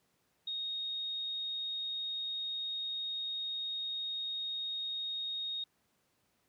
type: tone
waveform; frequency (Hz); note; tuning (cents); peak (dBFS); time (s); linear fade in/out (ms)
sine; 3729; A#7; 0; -35; 0.47-5.64; 5
effects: pink hiss -75 dBFS RMS until 6.48 s + high-pass 100 Hz 12 dB/octave